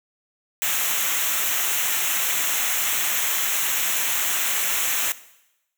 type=noise with comb filter; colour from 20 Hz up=white; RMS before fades=-23 dBFS; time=0.62-5.12 s; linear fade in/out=0 ms; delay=0.21 ms; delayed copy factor=-0.75; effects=noise-tail reverb RT60 0.9 s tail -17 dB re dry